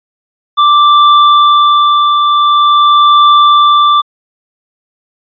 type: tone with tremolo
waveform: square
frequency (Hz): 1175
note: D6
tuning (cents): +1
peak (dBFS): -3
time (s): 0.57-4.02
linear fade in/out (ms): 20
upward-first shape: triangle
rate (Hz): 0.46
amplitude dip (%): 40
effects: resampled to 11025 Hz